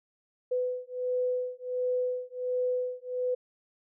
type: beating tone pair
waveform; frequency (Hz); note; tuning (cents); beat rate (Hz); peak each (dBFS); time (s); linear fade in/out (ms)
sine; 500 / 501.4; B4 / B4; +21 / +26; 1.4; -31; 0.51-3.35; 10
effects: none